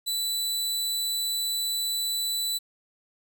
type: tone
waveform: sawtooth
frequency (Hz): 3975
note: B7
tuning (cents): +10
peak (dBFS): -23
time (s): 0.06-2.59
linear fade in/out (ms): 20
effects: 10-bit